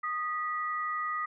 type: tone pair together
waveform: sine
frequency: 1238.9 / 1948 Hz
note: D#6 / B6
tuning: -8 / -24 cents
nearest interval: minor sixth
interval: 784 cents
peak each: -31 / -36 dBFS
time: 0.03-1.26 s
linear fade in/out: 10 ms
effects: none